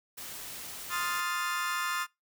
white noise, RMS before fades -42 dBFS, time 0.17-1.21 s, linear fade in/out 10 ms
35% pulse chord, F dominant seventh, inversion second, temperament equal, 1046.5 / 1244.5 / 1396.9 / 1760 Hz, C6 / Eb6 / F6 / A6, 0 / 0 / 0 / 0 cents, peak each -34 dBFS, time 0.89-2.07 s, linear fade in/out 50 ms
effects noise-tail reverb RT60 0.2 s tail -24 dB re dry

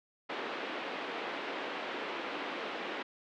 pink band-pass noise, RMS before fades -39 dBFS, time 0.29-3.03 s, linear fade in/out 10 ms, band 290 to 3300 Hz, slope 24 dB/octave, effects none

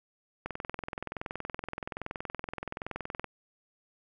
click train, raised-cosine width 0.5 ms, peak -20 dBFS, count 60, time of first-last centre 0.46-3.243 s, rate 21.2 Hz, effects none

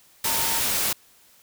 sine tone in noise, 913 Hz, A#5, 36 cents flat, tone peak -32 dBFS, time 0.25-0.6 s, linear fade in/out 5 ms, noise white, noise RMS -24 dBFS, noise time 0.24-0.93 s, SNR -11 dB, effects white hiss -56 dBFS RMS until 1.42 s

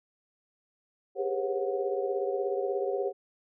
sine tone cluster, 395 / 411.7 / 482.9 / 539 / 733 Hz, G4 / G#4 / B4 / C#5 / F#5, +13 / -15 / -39 / -49 / -16 cents, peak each -31 / -36 / -36 / -33 / -38 dBFS, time 1.15-3.13 s, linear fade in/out 50 ms, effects none

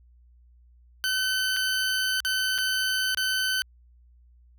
20% pulse tone with dropouts, 1522 Hz, F#6, 48 cents sharp, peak -19 dBFS, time 1.04-3.62 s, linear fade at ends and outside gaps 0 ms, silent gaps 1.564-1.568 / 2.203-2.249 / 2.58-2.585 / 3.147-3.173 s, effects added 60 Hz sine -53 dBFS peak until 4.58 s

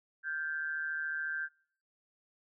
sine tone with amplitude modulation, 1568 Hz, G6, in tune, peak -30 dBFS, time 0.23-1.49 s, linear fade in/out 50 ms, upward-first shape sine, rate 154 Hz, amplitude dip 70%, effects noise-tail reverb RT60 0.5 s tail -23 dB re dry

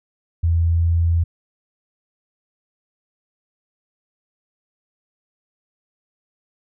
sine tone with pitch glide, 83.6 to 84.08 Hz, E2 to E2, +25 to +35 cents, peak -14 dBFS, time 0.43-1.24 s, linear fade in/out 10 ms, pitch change +10 cents, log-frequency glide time 0.67-0.84 s, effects none

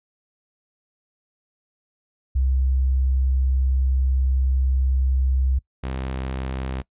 sine / sawtooth tone pair in turn, 65.41 / 65.41 Hz, C2 / C2, 0 / 0 cents, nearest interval unison, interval 0 cents, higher neither, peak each -17 / -22 dBFS, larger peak first, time 2.35-5.59 / 5.83-6.82 s, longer first, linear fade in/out 10 ms, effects noise-tail reverb RT60 0.1 s tail -22 dB re dry + resampled to 8000 Hz

